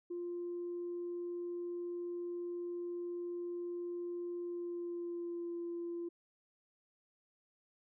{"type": "tone with pitch glide", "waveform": "sine", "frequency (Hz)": [349.2, 343], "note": ["F4", "F4"], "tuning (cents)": [0, -31], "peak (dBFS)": -37, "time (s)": [0.1, 6.09], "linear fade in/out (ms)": 10, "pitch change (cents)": -31, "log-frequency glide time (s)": [4.38, 5.55], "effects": ["tanh soft clip ceiling -34 dBFS"]}